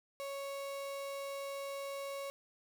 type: tone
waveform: 35% pulse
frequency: 554.4 Hz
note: C#5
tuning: in tune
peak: -38 dBFS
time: 0.2-2.3 s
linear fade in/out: 0 ms
effects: none